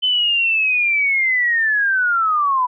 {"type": "linear sweep", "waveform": "sine", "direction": "down", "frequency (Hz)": [3054, 978], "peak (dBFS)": -14, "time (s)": [0.02, 2.67], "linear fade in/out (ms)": 20, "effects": []}